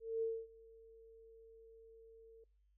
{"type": "tone with ADSR envelope", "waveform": "sine", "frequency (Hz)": 451.5, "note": "A4", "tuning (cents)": 45, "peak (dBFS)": -33, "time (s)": [0, 2.44], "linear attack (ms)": 220, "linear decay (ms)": 250, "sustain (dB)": -24, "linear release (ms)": 4, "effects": ["noise-tail reverb RT60 0.4 s tail -24 dB re dry", "added 50 Hz sine -70 dBFS peak until 2.77 s"]}